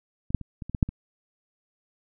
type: clicks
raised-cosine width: 5 ms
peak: -23 / -6 / -25 / -23 / -24 / -15 / -6 / -20 dBFS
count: 8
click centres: 0.305 / 0.347 / 0.413 / 0.622 / 0.696 / 0.748 / 0.828 / 0.89 s
effects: none